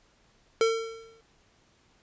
square tone with exponential decay, 452 Hz, A4, 47 cents sharp, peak -19 dBFS, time 0.61-1.21 s, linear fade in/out 1 ms, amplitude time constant 130 ms, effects pink hiss -64 dBFS RMS until 2.02 s + resampled to 16000 Hz

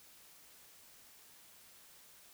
silence, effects white hiss -60 dBFS RMS until 2.33 s

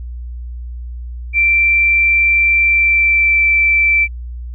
sine tone with pitch glide, 2349 to 2333 Hz, D7 to D7, 0 to -12 cents, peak -9 dBFS, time 1.33-4.08 s, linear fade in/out 50 ms, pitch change -12 cents, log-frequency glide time 2.63-3.44 s, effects added 60 Hz sine -24 dBFS peak until 4.54 s

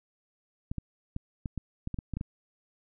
clicks, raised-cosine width 5 ms, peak -21 dBFS, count 11, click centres 0.715 / 0.783 / 1.164 / 1.458 / 1.577 / 1.874 / 1.943 / 1.988 / 2.137 / 2.17 / 2.211 s, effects none

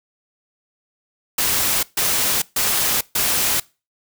white noise bursts, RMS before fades -19 dBFS, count 4, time 1.38-3.6 s, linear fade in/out 5 ms, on 450 ms, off 140 ms, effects noise-tail reverb RT60 0.3 s tail -23 dB re dry

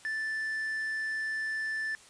triangle tone with quantisation, 1760 Hz, A6, in tune, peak -29 dBFS, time 0.05-1.95 s, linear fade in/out 0 ms, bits 9, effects white hiss -55 dBFS RMS until 2.09 s + resampled to 22050 Hz

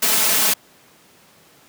white noise with comb filter, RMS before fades -17 dBFS, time 0.02-0.54 s, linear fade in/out 10 ms, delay 4.6 ms, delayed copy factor +0.55, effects pink hiss -51 dBFS RMS until 1.68 s + high-pass 150 Hz 12 dB/octave

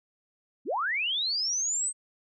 sine linear sweep, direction up, 185 to 8372 Hz, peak -26 dBFS, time 0.65-1.93 s, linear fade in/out 50 ms, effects none

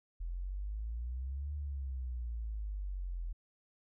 sine exponential two-way sweep, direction up then down, 41.32 to 74 to 41.32 Hz, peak -36 dBFS, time 0.2-3.33 s, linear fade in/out 10 ms, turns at 1.54 s, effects none

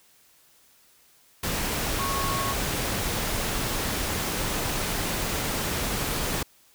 sine tone in noise, 1099 Hz, C#6, 15 cents flat, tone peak -29 dBFS, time 1.99-2.53 s, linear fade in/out 5 ms, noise pink, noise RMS -28 dBFS, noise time 1.43-6.43 s, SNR -4 dB, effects white hiss -59 dBFS RMS until 6.74 s

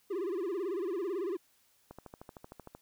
triangle tone with vibrato, 370 Hz, F#4, in tune, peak -30 dBFS, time 0.1-1.37 s, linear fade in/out 10 ms, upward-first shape sine, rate 18 Hz, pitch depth 180 cents each way
click train, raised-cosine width 1 ms, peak -32 dBFS, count 12, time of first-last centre 1.91-2.75 s, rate 13.1 Hz
effects white hiss -69 dBFS RMS until 2.81 s

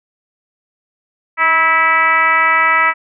sine tone with frequency modulation, 1632 Hz, G#6, 31 cents flat, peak -9 dBFS, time 1.37-2.94 s, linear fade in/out 50 ms, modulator 331 Hz, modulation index 2, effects none

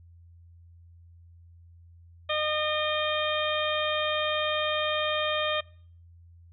harmonic tone with a mistuned harmonic, 610 Hz, D#5, 34 cents flat, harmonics 1 / 2 / 3 / 4 / 5 / 6, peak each -29 / -32 / -35 / -34 / -32 / -35 dBFS, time 2.29-5.61 s, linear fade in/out 10 ms, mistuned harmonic 5, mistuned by +67 cents, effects noise-tail reverb RT60 0.5 s tail -22 dB re dry + added 85 Hz sine -50 dBFS peak until 6.52 s

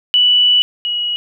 sine tone pair in turn, 2960 / 2911 Hz, F#7 / F#7, 0 / -29 cents, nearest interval unison, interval 29 cents, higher first, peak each -8 / -16 dBFS, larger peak first, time 0.14-0.62 / 0.85-1.16 s, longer first, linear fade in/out 0 ms, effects none

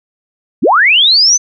sine linear sweep, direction up, 137 to 6230 Hz, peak -5 dBFS, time 0.62-1.38 s, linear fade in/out 20 ms, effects none

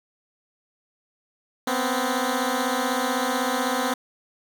10% pulse beating tone pair, 246.5 / 262.5 Hz, B3 / C4, -3 / +6 cents, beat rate 16 Hz, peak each -17 dBFS, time 1.67-3.94 s, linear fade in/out 5 ms, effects none

